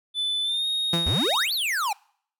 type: tone with pitch glide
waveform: triangle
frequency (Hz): 3502 to 3732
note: A7 to A#7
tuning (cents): -9 to +1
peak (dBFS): -22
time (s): 0.14-1.47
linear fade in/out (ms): 50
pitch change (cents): +110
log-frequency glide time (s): 0.43-0.66
type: tone with exponential decay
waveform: sawtooth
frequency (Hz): 169.3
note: E3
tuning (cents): +46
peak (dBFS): -17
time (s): 0.93-1.24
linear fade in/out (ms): 5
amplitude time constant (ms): 67
type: exponential two-way sweep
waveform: square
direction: up then down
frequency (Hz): 64.9 to 4630 to 769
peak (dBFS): -24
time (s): 1.06-1.93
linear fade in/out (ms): 5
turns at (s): 1.53
effects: noise-tail reverb RT60 0.6 s tail -26 dB re dry